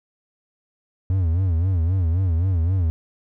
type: tone with vibrato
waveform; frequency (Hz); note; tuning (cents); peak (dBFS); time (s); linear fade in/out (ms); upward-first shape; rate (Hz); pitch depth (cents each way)
triangle; 88; F2; +14; -15; 1.1-2.9; 0; sine; 3.8; 160
effects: none